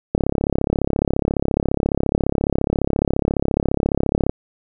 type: click train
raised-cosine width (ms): 2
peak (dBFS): -4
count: 144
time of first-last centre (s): 0.15-4.295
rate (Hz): 34.5
effects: none